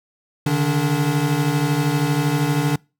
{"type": "tone cluster", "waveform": "square", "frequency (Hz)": [140.2, 152.9, 289.7], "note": ["C#3", "D#3", "D4"], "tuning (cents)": [20, -30, -24], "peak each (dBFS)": [-23, -21, -23], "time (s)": [0.46, 2.76], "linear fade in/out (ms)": 5, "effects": ["noise-tail reverb RT60 0.3 s tail -26 dB re dry"]}